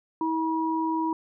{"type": "tone pair together", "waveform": "sine", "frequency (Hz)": [322, 963.8], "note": ["E4", "B5"], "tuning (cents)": [-41, -43], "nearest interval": "octave + perfect fifth", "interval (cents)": 1898, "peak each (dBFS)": [-26, -27], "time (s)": [0.21, 1.13], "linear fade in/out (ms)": 2, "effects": []}